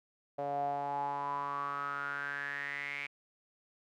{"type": "tone with band-pass filter sweep", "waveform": "sawtooth", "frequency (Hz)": 142.1, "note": "C#3", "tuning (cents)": 43, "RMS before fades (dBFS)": -37, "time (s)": [0.38, 3.07], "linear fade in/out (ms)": 10, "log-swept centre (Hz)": [630, 2300], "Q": 9.2, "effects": []}